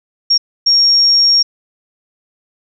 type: tone bursts at uneven times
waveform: sine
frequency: 5560 Hz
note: F8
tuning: 9 cents flat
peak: -7 dBFS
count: 2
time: 0.3-0.38 / 0.66-1.43 s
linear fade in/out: 10 ms
effects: none